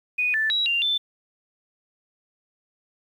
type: tone with pitch steps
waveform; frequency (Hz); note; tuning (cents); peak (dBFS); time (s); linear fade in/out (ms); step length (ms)
sine; 2478 / 1759 / 3879 / 2783 / 3533; D#7 / A6 / B7 / F7 / A7; -8 / -1 / -32 / -7 / +6; -20; 0.18-0.98; 10; 160
effects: 9-bit